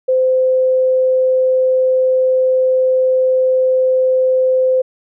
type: tone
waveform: sine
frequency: 516 Hz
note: C5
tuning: 24 cents flat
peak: -10 dBFS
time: 0.08-4.82 s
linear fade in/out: 10 ms
effects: none